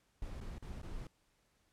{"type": "noise with dropouts", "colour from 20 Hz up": "brown", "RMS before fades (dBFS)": -44, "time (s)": [0.22, 1.07], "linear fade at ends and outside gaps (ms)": 2, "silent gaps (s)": [[0.404, 0.411], [0.583, 0.624], [0.816, 0.83]], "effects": ["pink hiss -75 dBFS RMS until 1.72 s", "low-pass 11000 Hz 12 dB/octave"]}